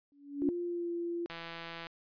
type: tone with exponential growth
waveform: sine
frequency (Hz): 284.5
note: C#4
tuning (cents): +45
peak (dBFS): -24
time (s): 0.12-0.49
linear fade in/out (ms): 1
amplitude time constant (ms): 79
type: tone with pitch glide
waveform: sine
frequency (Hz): 349.2 to 342.8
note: F4 to F4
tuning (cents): 0 to -32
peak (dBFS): -33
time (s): 0.42-1.26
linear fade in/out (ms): 0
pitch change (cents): -32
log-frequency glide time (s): 0.64-0.91
type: click train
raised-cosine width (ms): 0.3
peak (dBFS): -27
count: 96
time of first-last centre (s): 1.3-1.869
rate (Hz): 167
effects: resampled to 11025 Hz